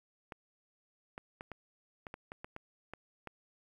clicks, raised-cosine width 0.5 ms, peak -28 dBFS, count 11, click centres 0.322 / 1.179 / 1.409 / 1.517 / 2.068 / 2.141 / 2.319 / 2.445 / 2.564 / 2.936 / 3.273 s, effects 10-bit

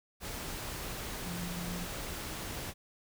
sine tone in noise, 175.4 Hz, F3, 8 cents sharp, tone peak -38 dBFS, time 1.23-1.87 s, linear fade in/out 50 ms, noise pink, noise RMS -40 dBFS, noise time 0.2-2.74 s, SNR -1 dB, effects none

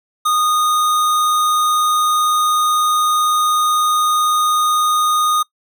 square tone, 1233 Hz, D#6, 16 cents flat, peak -14 dBFS, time 0.25-5.43 s, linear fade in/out 10 ms, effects noise-tail reverb RT60 0.1 s tail -21 dB re dry

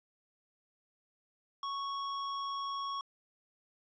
square tone, 1108.7 Hz, C#6, in tune, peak -36 dBFS, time 1.63-3.01 s, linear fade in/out 2 ms, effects resampled to 16000 Hz + 13-bit

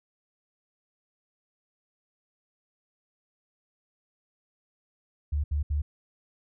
sine tone bursts, 73.42 Hz, D2, in tune, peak -24 dBFS, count 3, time 5.32-5.82 s, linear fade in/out 10 ms, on 120 ms, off 70 ms, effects none

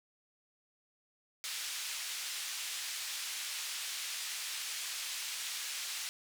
pink band-pass noise, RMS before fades -40 dBFS, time 1.44-6.09 s, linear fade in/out 0 ms, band 2600 to 10000 Hz, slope 12 dB/octave, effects none

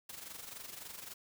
white noise with amplitude modulation, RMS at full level -45 dBFS, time 0.09-1.14 s, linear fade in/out 5 ms, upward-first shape sine, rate 23.6 Hz, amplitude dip 65%, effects none

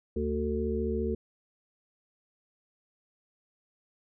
harmonic tone, 74.6 Hz, D2, 28 cents sharp, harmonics 1 / 3 / 5 / 6, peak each -33 / -33 / -33 / -33 dBFS, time 0.16-1.15 s, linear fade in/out 5 ms, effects none

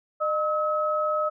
sine tone pair together, 610 / 1284 Hz, D#5 / E6, -34 / -46 cents, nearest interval octave + minor second, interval 1288 cents, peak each -25 dBFS, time 0.2-1.3 s, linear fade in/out 20 ms, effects none

